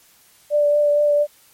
sine tone with vibrato, 587.3 Hz, D5, in tune, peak -13 dBFS, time 0.5-1.27 s, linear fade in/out 50 ms, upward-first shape triangle, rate 4.3 Hz, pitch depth 16 cents each way, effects white hiss -53 dBFS RMS until 1.53 s + MP3 64 kbps

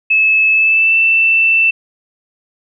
sine tone with pitch glide, 2600 to 2665 Hz, E7 to E7, -24 to +18 cents, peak -8 dBFS, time 0.1-1.71 s, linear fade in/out 10 ms, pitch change +42 cents, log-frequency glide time 0.51-0.96 s, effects none

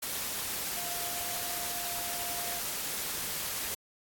sine tone in noise, 700 Hz, F5, 4 cents sharp, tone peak -43 dBFS, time 0.76-2.6 s, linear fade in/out 10 ms, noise white, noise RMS -35 dBFS, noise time 0.02-3.75 s, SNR -11 dB, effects AAC 64 kbps

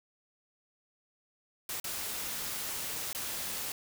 white noise with dropouts, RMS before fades -37 dBFS, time 1.69-3.72 s, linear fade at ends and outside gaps 2 ms, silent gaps 1.8-1.842 / 3.13-3.148 s, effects none

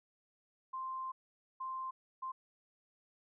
sine tone bursts at uneven times, 1046.5 Hz, C6, in tune, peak -38 dBFS, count 3, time 0.73-1.12 / 1.6-1.91 / 2.22-2.32 s, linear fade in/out 10 ms, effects none

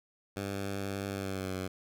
10% pulse tone with pitch glide, 98.8 to 93.31 Hz, G2 to F#2, +14 to +15 cents, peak -26 dBFS, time 0.36-1.68 s, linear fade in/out 10 ms, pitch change -99 cents, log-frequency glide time 1.1-1.56 s, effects none

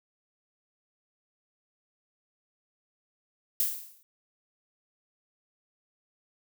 violet noise with exponential decay, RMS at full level -24 dBFS, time 3.6-4.03 s, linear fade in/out 0 ms, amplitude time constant 92 ms, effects none

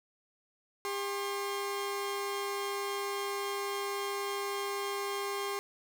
sawtooth tone pair together, 400.8 / 1070 Hz, G4 / C6, +38 / +38 cents, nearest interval octave + perfect fourth, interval 1700 cents, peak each -31 / -34 dBFS, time 0.85-5.59 s, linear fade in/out 0 ms, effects none

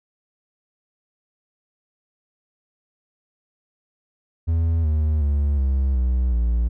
triangle tone with pitch steps, 82.41 / 76.89 / 71.74 / 66.94 / 62.46 / 58.27 Hz, E2 / D#2 / D2 / C2 / B1 / A#1, 0 / -20 / -40 / +40 / +20 / 0 cents, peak -15 dBFS, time 4.47-6.69 s, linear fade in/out 20 ms, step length 370 ms, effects none

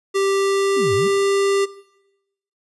square tone with pitch glide, 392 to 395.9 Hz, G4 to G4, 0 to +17 cents, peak -17 dBFS, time 0.14-1.66 s, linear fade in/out 20 ms, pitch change +17 cents, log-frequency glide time 0.27-1.19 s
sine exponential two-way sweep, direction down then up, 313.2 to 92.5 to 228.2 Hz, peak -24 dBFS, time 0.76-1.08 s, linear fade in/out 10 ms, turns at 0.94 s
effects noise-tail reverb RT60 0.9 s tail -19 dB re dry + resampled to 24000 Hz

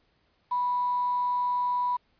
sine tone with quantisation, 984 Hz, B5, 7 cents flat, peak -24 dBFS, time 0.51-1.97 s, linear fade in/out 10 ms, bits 8, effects pink hiss -69 dBFS RMS until 2.19 s + resampled to 11025 Hz

